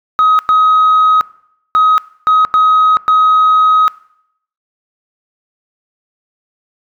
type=tone bursts at uneven times; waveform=sine; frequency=1264 Hz; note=D#6; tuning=27 cents sharp; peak=-4 dBFS; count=6; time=0.19-0.39 / 0.49-1.21 / 1.75-1.98 / 2.27-2.45 / 2.54-2.97 / 3.08-3.88 s; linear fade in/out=0 ms; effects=noise-tail reverb RT60 0.7 s tail -21 dB re dry + tanh soft clip ceiling -4 dBFS